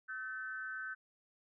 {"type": "tone with amplitude modulation", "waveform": "sine", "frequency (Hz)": 1526, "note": "G6", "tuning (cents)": -47, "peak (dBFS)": -36, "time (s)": [0.08, 0.95], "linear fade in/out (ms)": 20, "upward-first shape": "sine", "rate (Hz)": 228, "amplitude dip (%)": 80, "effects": []}